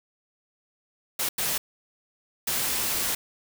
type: noise bursts at uneven times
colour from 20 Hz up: white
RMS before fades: -27 dBFS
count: 3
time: 1.19-1.29 / 1.38-1.58 / 2.47-3.15 s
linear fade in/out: 5 ms
effects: none